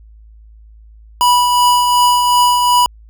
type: tone with tremolo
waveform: square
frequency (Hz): 980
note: B5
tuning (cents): -14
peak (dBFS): -8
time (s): 1.21-2.86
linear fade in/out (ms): 0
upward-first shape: triangle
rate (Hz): 2.7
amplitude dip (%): 40
effects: added 54 Hz sine -38 dBFS peak until 3.09 s